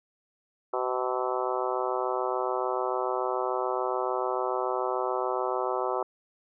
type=harmonic tone with a mistuned harmonic; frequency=126.9 Hz; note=B2; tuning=47 cents sharp; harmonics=3 / 4 / 5 / 6 / 7 / 8 / 9 / 10; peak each=-32 / -33 / -34 / -35 / -35 / -36 / -37 / -37 dBFS; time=0.73-6.03 s; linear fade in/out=5 ms; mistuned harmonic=10; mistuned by=+49 cents; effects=none